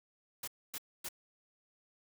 white noise bursts, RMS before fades -41 dBFS, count 3, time 0.43-1.088 s, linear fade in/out 5 ms, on 46 ms, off 260 ms, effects none

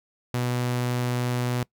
sawtooth tone, 123.2 Hz, B2, 4 cents flat, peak -20 dBFS, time 0.34-1.63 s, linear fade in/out 0 ms, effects noise-tail reverb RT60 0.1 s tail -22 dB re dry

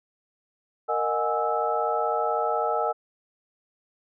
sine tone cluster, 463.4 / 618 / 730 / 826 / 1311 Hz, A#4 / D#5 / F#5 / G#5 / E6, -10 / -12 / -24 / -10 / -10 cents, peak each -29 dBFS, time 0.88-2.93 s, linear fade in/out 20 ms, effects none

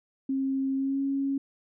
sine tone with pitch glide, 268.7 to 274.7 Hz, C4 to C#4, +46 to -16 cents, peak -25 dBFS, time 0.29-1.38 s, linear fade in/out 5 ms, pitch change +38 cents, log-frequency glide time 0.76-1.01 s, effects none

